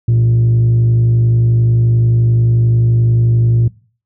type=tone with frequency modulation; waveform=sine; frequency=116.54 Hz; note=A#2; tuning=in tune; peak=-6 dBFS; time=0.08-3.68 s; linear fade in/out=5 ms; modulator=51.4 Hz; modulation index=0.23; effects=noise-tail reverb RT60 0.4 s tail -21 dB re dry + tanh soft clip ceiling -7 dBFS